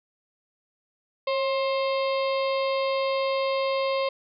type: harmonic tone with a mistuned harmonic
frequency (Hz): 530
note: C5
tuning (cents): +22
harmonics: 1 / 2 / 4 / 5 / 6 / 7 / 8 / 9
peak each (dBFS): -24 / -30 / -36 / -38 / -40 / -41 / -42 / -43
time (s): 1.27-4.09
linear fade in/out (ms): 5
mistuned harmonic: 1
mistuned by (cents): +37
effects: none